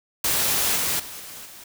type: noise with level steps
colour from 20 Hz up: white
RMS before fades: -22 / -24 / -37 / -39 / -43 dBFS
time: 0.24-1.64 s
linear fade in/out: 5 ms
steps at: 0.76 / 0.99 / 1.19 / 1.45 s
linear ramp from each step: 10 ms
effects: none